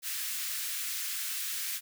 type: high-pass noise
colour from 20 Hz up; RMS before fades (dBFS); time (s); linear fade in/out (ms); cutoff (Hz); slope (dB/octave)
white; -35; 0.02-1.81; 50; 1500; 24
effects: none